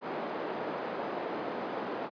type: band-pass noise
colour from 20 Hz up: white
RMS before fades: -36 dBFS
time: 0.01-2.1 s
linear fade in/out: 50 ms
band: 230 to 750 Hz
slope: 12 dB/octave
effects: high-pass 150 Hz 12 dB/octave + resampled to 11025 Hz